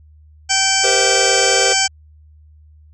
harmonic tone, 774 Hz, G5, 22 cents flat, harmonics 1 / 2 / 3 / 4 / 6 / 7 / 8 / 9 / 10, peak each -22 / -22 / -22 / -22 / -22 / -22 / -22 / -22 / -22 dBFS, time 0.49-1.88 s, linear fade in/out 20 ms
square chord, C dominant seventh, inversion second, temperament equal with one note detuned, 392 / 474 / 523.3 / 659.3 Hz, G4 / Bb4 / C5 / E5, 0 / +29 / 0 / 0 cents, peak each -23 / -23 / -22 / -28 dBFS, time 0.83-1.74 s, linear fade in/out 20 ms
effects added 76 Hz sine -43 dBFS peak until 2.93 s + resampled to 24000 Hz

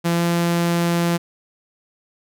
sawtooth tone with pitch glide, 170.1 to 171.09 Hz, F3 to F3, -45 to -35 cents, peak -13 dBFS, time 0.04-1.18 s, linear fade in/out 20 ms, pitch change +10 cents, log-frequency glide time 0.15-0.22 s, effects none

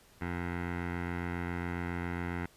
15% pulse tone with low-pass filter, 87.31 Hz, F2, in tune, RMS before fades -36 dBFS, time 0.21-2.46 s, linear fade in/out 5 ms, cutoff 1900 Hz, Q 2.9, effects pink hiss -61 dBFS RMS until 2.56 s + resampled to 32000 Hz

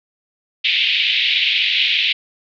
white band-pass noise, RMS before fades -17 dBFS, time 0.64-2.13 s, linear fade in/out 10 ms, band 2200 to 3700 Hz, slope 48 dB/octave, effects none

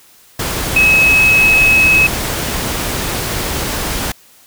sine tone in noise, 2567 Hz, E7, 47 cents flat, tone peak -7 dBFS, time 0.76-2.07 s, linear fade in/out 5 ms, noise pink, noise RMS -19 dBFS, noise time 0.39-4.12 s, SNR +9 dB, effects white hiss -46 dBFS RMS until 4.46 s

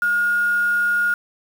sine tone with quantisation, 1429 Hz, F6, 39 cents sharp, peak -16 dBFS, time 0.02-1.14 s, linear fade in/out 2 ms, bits 6, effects none

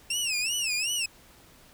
20% pulse tone with vibrato, 2674 Hz, E7, 24 cents sharp, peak -21 dBFS, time 0.1-1.06 s, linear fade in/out 5 ms, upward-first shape sine, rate 2.7 Hz, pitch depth 180 cents each way, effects pink hiss -55 dBFS RMS until 1.73 s

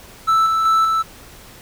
triangle tone with tremolo, 1318.5 Hz, E6, in tune, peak -10 dBFS, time 0.27-1.03 s, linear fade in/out 20 ms, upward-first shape square, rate 2.6 Hz, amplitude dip 30%, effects pink hiss -42 dBFS RMS until 1.61 s

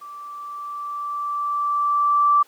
sine tone with level ramp, 1166 Hz, D6, 13 cents flat, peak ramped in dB -35 to -12 dBFS, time 0.01-2.43 s, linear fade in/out 10 ms, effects pink hiss -54 dBFS RMS until 2.47 s + high-pass 400 Hz 12 dB/octave

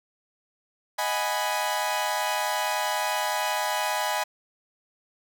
sawtooth chord, G# minor seventh, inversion second, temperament equal, 622.3 / 740 / 830.6 / 987.8 Hz, D#5 / F#5 / G#5 / B5, 0 / 0 / 0 / 0 cents, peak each -28 / -30 / -25 / -26 dBFS, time 0.98-4.24 s, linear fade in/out 10 ms, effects none

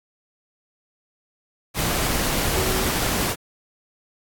sine tone in noise, 376.5 Hz, F#4, 30 cents sharp, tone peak -28 dBFS, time 2.53-2.89 s, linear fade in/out 50 ms, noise pink, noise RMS -23 dBFS, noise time 1.74-3.36 s, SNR -8 dB, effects AAC 64 kbps

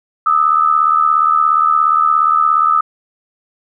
sine tone pair together, 1222.9 / 1300 Hz, D#6 / E6, -30 / -24 cents, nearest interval minor second, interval 106 cents, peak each -12 dBFS, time 0.26-2.81 s, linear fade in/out 5 ms, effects none

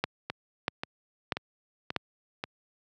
two click trains, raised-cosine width 0.3 ms, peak -16 / -10 dBFS, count 5 / 4, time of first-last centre 0.3-2.439 / 0.04-1.963 s, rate 1.87 / 1.56 Hz, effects high-pass 100 Hz 12 dB/octave

